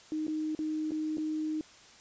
sine tone with dropouts, 310.2 Hz, D#4, 5 cents flat, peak -30 dBFS, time 0.12-1.61 s, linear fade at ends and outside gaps 1 ms, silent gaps 0.268-0.28 / 0.55-0.59 / 0.908-0.918 / 1.171-1.181 s, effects white hiss -55 dBFS RMS until 2 s + resampled to 16000 Hz

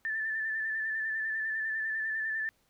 sine tone with vibrato, 1764 Hz, A6, 4 cents sharp, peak -30 dBFS, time 0.05-2.49 s, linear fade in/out 0 ms, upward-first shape square, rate 10 Hz, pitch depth 26 cents each way, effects pink hiss -71 dBFS RMS until 2.69 s

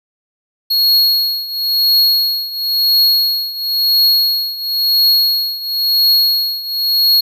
square tone with tremolo, 4313 Hz, C#8, 48 cents flat, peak -8 dBFS, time 0.7-7.21 s, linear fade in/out 10 ms, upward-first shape triangle, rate 0.97 Hz, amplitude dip 85%, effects none

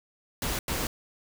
pink noise bursts at uneven times, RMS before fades -30 dBFS, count 2, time 0.42-0.59 / 0.68-0.87 s, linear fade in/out 2 ms, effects none

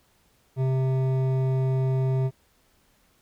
triangle tone with hard clipping, 131.4 Hz, C3, 8 cents sharp, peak -23 dBFS, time 0.56-2.31 s, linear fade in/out 50 ms, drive 15 dB, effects pink hiss -64 dBFS RMS until 3.21 s

